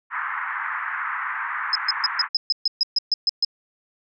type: band-pass noise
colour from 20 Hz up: white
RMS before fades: -28 dBFS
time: 0.1-2.29 s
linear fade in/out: 50 ms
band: 960 to 1900 Hz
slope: 48 dB/octave
type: tone bursts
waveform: sine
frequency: 5100 Hz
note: D#8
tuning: 42 cents sharp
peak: -16 dBFS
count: 12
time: 1.73-3.448 s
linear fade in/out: 2 ms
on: 24 ms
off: 130 ms
effects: none